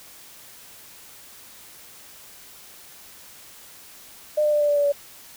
sine tone with pitch steps, 604 / 598.4 / 592.9 / 587.5 / 582.1 / 576.7 / 571.4 Hz, D5 / D5 / D5 / D5 / D5 / D5 / D5, +48 / +32 / +16 / +1 / -15 / -32 / -48 cents, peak -17 dBFS, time 4.37-4.923 s, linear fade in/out 10 ms, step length 79 ms, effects white hiss -46 dBFS RMS until 5.36 s

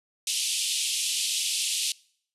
pink band-pass noise, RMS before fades -28 dBFS, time 0.27-1.92 s, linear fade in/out 2 ms, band 2700 to 11000 Hz, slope 48 dB/octave, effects noise-tail reverb RT60 0.6 s tail -24 dB re dry + resampled to 32000 Hz

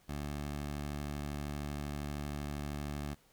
15% pulse tone, 72.8 Hz, D2, 15 cents flat, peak -31 dBFS, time 0.08-3.15 s, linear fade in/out 20 ms, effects pink hiss -67 dBFS RMS until 3.32 s

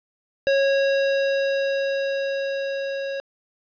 square tone with level ramp, 549 Hz, C#5, 17 cents flat, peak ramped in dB -17 to -27 dBFS, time 0.47-3.2 s, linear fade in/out 0 ms, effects resampled to 11025 Hz + 9-bit

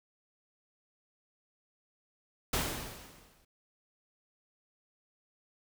pink noise with exponential decay, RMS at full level -29 dBFS, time 2.53-3.45 s, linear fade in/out 5 ms, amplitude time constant 200 ms, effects none

